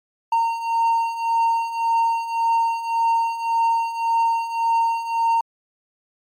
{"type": "beating tone pair", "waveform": "triangle", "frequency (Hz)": [917, 918.8], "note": ["A#5", "A#5"], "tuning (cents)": [-29, -25], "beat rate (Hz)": 1.8, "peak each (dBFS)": [-22, -17], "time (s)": [0.32, 5.41], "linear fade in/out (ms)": 5, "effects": ["MP3 64 kbps"]}